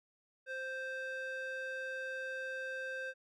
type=tone with band-pass filter; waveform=square; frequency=523.3 Hz; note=C5; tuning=in tune; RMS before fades=-41 dBFS; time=0.46-3.14 s; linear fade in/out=50 ms; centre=1400 Hz; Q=1.9; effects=none